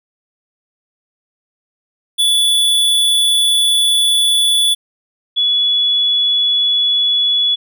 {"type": "tone pair in turn", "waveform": ["square", "sine"], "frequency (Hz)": [3445, 3403], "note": ["A7", "G#7"], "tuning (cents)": [-37, 41], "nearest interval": "unison", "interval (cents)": 22, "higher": "first", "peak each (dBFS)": -11, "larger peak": "neither", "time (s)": [[2.18, 4.75], [5.36, 7.56]], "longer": "first", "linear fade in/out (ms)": 20, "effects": []}